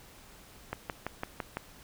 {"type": "click train", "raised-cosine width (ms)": 0.5, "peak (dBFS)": -18, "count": 6, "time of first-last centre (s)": [0.73, 1.57], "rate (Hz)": 5.95, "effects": ["pink hiss -54 dBFS RMS until 1.83 s"]}